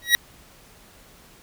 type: tone with exponential growth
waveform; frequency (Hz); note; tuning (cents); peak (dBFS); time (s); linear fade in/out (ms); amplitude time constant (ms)
25% pulse; 1910; A#6; +42; -6; 0.02-0.15; 0; 28
effects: pink hiss -51 dBFS RMS until 1.42 s